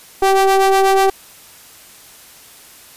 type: ring-modulated tone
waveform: square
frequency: 194.7 Hz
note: G3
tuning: 12 cents flat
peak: -8 dBFS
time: 0.22-1.1 s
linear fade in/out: 5 ms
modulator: 580 Hz
effects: white hiss -42 dBFS RMS until 2.96 s + resampled to 32000 Hz